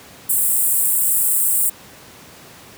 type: high-pass noise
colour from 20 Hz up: pink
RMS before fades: -17 dBFS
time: 0.29-1.7 s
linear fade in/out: 10 ms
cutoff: 7800 Hz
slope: 96 dB/octave
effects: pink hiss -42 dBFS RMS until 2.77 s + high-pass 100 Hz 12 dB/octave